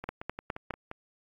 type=two click trains; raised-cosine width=0.5 ms; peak=-23 / -17 dBFS; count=6 / 4; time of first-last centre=0.04-0.914 / 0.09-0.707 s; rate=5.72 / 4.86 Hz; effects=AAC 64 kbps